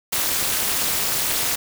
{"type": "noise with amplitude modulation", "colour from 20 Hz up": "white", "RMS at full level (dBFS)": -18, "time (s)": [0.12, 1.56], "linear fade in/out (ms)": 10, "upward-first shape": "sine", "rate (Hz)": 258, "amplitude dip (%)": 95, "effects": []}